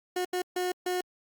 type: tone bursts at uneven times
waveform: 30% pulse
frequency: 362.2 Hz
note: F#4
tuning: 37 cents flat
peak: -25 dBFS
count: 4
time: 0.16-0.25 / 0.33-0.42 / 0.56-0.72 / 0.86-1.01 s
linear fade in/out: 5 ms
effects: Opus 48 kbps